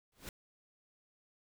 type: noise with exponential growth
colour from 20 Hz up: pink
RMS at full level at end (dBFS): -41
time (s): 0.12-0.29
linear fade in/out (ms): 2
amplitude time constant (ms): 36
effects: none